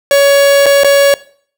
45% pulse tone with dropouts, 561 Hz, C#5, 21 cents sharp, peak -5 dBFS, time 0.11-1.14 s, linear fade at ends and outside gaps 1 ms, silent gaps 0.659-0.664 / 0.835-0.845 s, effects noise-tail reverb RT60 0.5 s tail -19 dB re dry

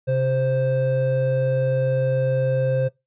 triangle tone pair together, 132.12 / 523.3 Hz, C3 / C5, +17 / 0 cents, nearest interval 2 octaves, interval 2383 cents, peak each -19 dBFS, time 0.07-2.89 s, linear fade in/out 20 ms, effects noise-tail reverb RT60 0.2 s tail -21 dB re dry + resampled to 8000 Hz

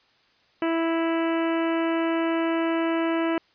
harmonic tone, 329.6 Hz, E4, in tune, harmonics 1 / 2 / 3 / 4 / 5 / 6 / 7 / 8 / 9, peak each -23 / -29 / -33 / -35 / -37 / -39 / -40 / -41 / -42 dBFS, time 0.62-3.38 s, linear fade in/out 2 ms, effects white hiss -62 dBFS RMS until 3.54 s + resampled to 11025 Hz

